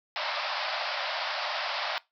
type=band-pass noise; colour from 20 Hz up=pink; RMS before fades=-32 dBFS; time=0.16-1.98 s; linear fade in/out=0 ms; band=570 to 5200 Hz; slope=96 dB/octave; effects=noise-tail reverb RT60 0.2 s tail -21 dB re dry